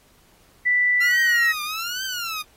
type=tone with pitch glide; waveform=sine; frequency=1975.5 to 1889.6 Hz; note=B6 to A#6; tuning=0 to +23 cents; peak=-16 dBFS; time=0.65-1.53 s; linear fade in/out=20 ms; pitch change=-77 cents; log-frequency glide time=1.06-1.2 s
type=tone with vibrato; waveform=15% pulse; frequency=1368 Hz; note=F6; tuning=36 cents flat; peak=-20 dBFS; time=1-2.43 s; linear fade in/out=20 ms; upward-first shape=triangle; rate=1.2 Hz; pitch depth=240 cents each way
effects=pink hiss -57 dBFS RMS until 2.56 s + AAC 48 kbps